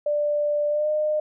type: tone with pitch glide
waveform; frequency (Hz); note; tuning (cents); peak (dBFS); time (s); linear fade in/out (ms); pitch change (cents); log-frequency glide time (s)
sine; 590 to 608.7; D5 to D#5; +8 to -38; -20; 0.06-1.2; 5; +54; 0.69-0.89
effects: none